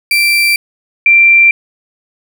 35% pulse / sine tone pair in turn, 2349 / 2359 Hz, D7 / D7, 0 / +7 cents, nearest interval unison, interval 7 cents, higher second, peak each -6 / -3 dBFS, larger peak second, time 0.11-0.56 / 1.06-1.51 s, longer neither, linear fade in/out 2 ms, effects none

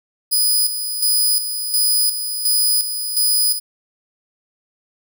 10% pulse tone with tremolo, 4978 Hz, D#8, in tune, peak -7 dBFS, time 0.31-3.6 s, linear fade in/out 20 ms, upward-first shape square, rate 1.4 Hz, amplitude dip 60%, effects none

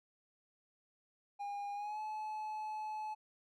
triangle tone with pitch glide, 811 to 859.2 Hz, G#5 to A5, -41 to -41 cents, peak -37 dBFS, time 1.39-3.15 s, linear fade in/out 20 ms, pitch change +100 cents, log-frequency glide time 1.74-2 s, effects none

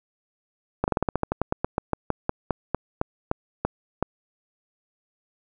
slowing click train, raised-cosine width 1 ms, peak -8 dBFS, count 22, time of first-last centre 0.84-4.026 s, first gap 39 ms, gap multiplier 1.12, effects none

